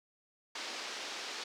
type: band-pass noise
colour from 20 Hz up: white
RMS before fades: -42 dBFS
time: 0.55-1.44 s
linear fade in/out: 5 ms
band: 280 to 5500 Hz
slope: 24 dB/octave
effects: none